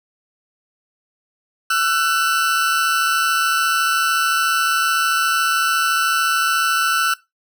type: tone pair together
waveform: 40% pulse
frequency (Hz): 1341.2 / 1495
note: E6 / F#6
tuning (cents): +30 / +17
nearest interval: major second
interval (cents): 187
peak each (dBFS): -17 / -18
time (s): 1.7-7.14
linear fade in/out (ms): 5
effects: noise-tail reverb RT60 0.2 s tail -19 dB re dry